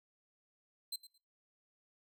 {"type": "tone with echo", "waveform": "sawtooth", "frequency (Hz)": 4100, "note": "C8", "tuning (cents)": -36, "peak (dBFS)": -35, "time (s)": [0.92, 0.96], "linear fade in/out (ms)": 5, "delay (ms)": 110, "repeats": 2, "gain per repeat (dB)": -15, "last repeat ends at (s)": 1.18, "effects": ["noise-tail reverb RT60 0.4 s tail -26 dB re dry"]}